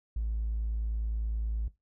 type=tone; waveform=triangle; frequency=54.8 Hz; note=A1; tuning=6 cents flat; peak=-25 dBFS; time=0.16-1.68 s; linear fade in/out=5 ms; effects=noise-tail reverb RT60 0.2 s tail -20 dB re dry + tanh soft clip ceiling -26 dBFS